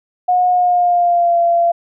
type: tone with pitch glide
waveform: sine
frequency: 724 to 685.3 Hz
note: F#5 to F5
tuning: -38 to -33 cents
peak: -10 dBFS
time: 0.28-1.72 s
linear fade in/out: 10 ms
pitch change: -95 cents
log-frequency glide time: 0.49-1.38 s
effects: none